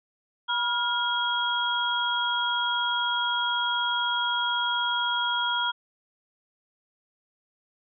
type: tone cluster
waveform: sine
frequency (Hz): 969 / 1408 / 3288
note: B5 / F6 / G#7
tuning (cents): -33 / +14 / -18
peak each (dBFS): -28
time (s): 0.48-5.72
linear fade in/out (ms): 20
effects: none